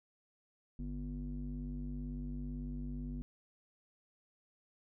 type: tone with low-pass filter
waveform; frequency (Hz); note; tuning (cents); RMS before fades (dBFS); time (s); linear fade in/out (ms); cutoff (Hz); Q
square; 48.97; G1; -1; -41; 0.79-3.22; 0; 230; 5.1
effects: none